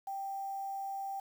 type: tone with quantisation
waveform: sine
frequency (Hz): 784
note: G5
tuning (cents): 0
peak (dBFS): -36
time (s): 0.07-1.2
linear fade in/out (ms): 5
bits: 9
effects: none